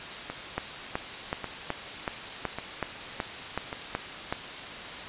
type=two click trains; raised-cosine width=0.5 ms; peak=-18 / -13 dBFS; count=4 / 11; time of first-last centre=0.3-3.729 / 0.58-4.325 s; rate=0.875 / 2.67 Hz; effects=white hiss -38 dBFS RMS until 5.08 s + resampled to 8000 Hz